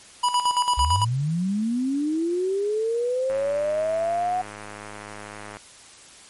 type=tone with tremolo; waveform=square; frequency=981 Hz; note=B5; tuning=12 cents flat; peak=-18 dBFS; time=0.23-1.05 s; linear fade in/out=10 ms; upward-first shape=square; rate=8.9 Hz; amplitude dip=65%
type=linear sweep; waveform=sine; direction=up; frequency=59.6 to 740 Hz; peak=-21 dBFS; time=0.77-4.42 s; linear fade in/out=10 ms
type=click train; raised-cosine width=0.5 ms; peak=-22 dBFS; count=237; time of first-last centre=3.3-5.569 s; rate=104 Hz
effects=white hiss -47 dBFS RMS until 6.29 s + MP3 48 kbps